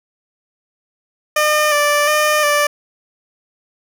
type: tone with vibrato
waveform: 15% pulse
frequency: 596 Hz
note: D5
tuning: 25 cents sharp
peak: -6 dBFS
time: 1.36-2.67 s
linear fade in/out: 5 ms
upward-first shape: square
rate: 1.4 Hz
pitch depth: 27 cents each way
effects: none